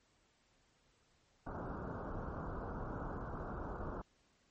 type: low-pass noise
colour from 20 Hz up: pink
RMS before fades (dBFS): -43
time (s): 1.46-4.02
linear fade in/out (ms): 10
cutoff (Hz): 1500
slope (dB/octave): 96
effects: pink hiss -73 dBFS RMS until 4.5 s + MP3 32 kbps